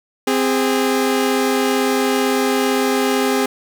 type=tone pair together; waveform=sawtooth; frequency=260.4 / 409.5 Hz; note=C4 / G#4; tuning=-8 / -24 cents; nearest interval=minor sixth; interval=784 cents; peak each=-14 dBFS; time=0.27-3.46 s; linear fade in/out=5 ms; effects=none